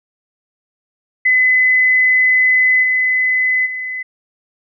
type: tone with level steps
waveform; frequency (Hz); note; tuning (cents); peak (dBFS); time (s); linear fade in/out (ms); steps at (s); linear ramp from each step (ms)
sine; 2019; B6; +38; -9 / -12 / -21; 1.25-4.03; 10; 2.82 / 3.65; 20
effects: none